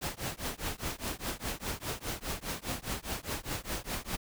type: noise with tremolo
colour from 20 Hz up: pink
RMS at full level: -33 dBFS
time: 0.01-4.17 s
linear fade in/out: 20 ms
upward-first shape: triangle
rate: 4.9 Hz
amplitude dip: 100%
effects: none